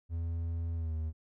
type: tone with pitch glide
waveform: triangle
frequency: 83.5 to 79.27 Hz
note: E2 to D#2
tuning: +23 to +33 cents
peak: -30 dBFS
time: 0.09-1.13 s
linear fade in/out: 50 ms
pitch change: -90 cents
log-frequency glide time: 0.75-0.94 s
effects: none